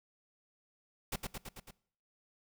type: noise with echo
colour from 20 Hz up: pink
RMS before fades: -36 dBFS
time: 1.12-1.16 s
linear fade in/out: 5 ms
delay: 110 ms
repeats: 5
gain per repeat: -3 dB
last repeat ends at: 1.71 s
effects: noise-tail reverb RT60 0.6 s tail -22 dB re dry